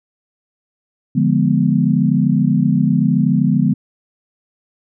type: chord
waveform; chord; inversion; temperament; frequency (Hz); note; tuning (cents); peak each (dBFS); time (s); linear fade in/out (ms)
sine; D diminished seventh; none; equal; 146.83 / 174.61 / 207.7 / 246.9; D3 / F3 / Ab3 / Cb4; 0 / 0 / 0 / 0; -17; 1.15-3.74; 10
effects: none